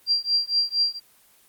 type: tone with tremolo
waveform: sine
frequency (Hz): 4743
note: D8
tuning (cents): +16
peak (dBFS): -16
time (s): 0.06-1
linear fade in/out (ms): 50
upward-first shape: triangle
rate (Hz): 4.3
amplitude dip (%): 100
effects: white hiss -57 dBFS RMS until 1.48 s + Opus 24 kbps